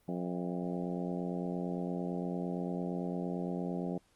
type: harmonic tone with a mistuned harmonic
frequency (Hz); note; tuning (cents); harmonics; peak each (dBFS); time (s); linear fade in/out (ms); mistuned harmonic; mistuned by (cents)
88.8; F2; +29; 2 / 3 / 4 / 5 / 6 / 7 / 8 / 9; -36 / -40 / -42 / -44 / -46 / -47 / -48 / -49; 0.08-3.98; 5; 8; -57
effects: pink hiss -70 dBFS RMS until 4.15 s + Opus 32 kbps